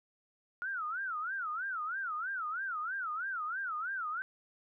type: tone with vibrato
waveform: sine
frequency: 1396.9 Hz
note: F6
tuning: in tune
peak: -34 dBFS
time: 0.62-4.22 s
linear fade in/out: 0 ms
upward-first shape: sine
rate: 3.1 Hz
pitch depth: 240 cents each way
effects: none